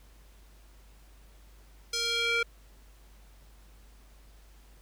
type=tone with band-pass filter sweep; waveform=square; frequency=466.2 Hz; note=A#4; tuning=in tune; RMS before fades=-29 dBFS; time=1.93-2.43 s; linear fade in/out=5 ms; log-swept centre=5300 to 2000 Hz; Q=2.1; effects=added 50 Hz sine -53 dBFS peak until 4.81 s + pink hiss -62 dBFS RMS until 4.81 s